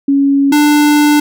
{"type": "tone pair in turn", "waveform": ["sine", "square"], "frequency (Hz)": [278.1, 295.9], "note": ["C#4", "D4"], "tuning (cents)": [6, 13], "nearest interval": "minor second", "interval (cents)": 107, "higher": "second", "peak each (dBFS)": -7, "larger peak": "neither", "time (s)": [[0.08, 0.52], [0.52, 1.2]], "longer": "second", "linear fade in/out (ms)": 5, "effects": []}